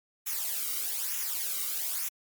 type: noise with flanger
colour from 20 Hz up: blue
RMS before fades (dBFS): -32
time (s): 0.26-2.09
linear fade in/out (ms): 10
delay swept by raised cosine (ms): 0.22 to 1.19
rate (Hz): 1.1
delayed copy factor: -0.7
effects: MP3 96 kbps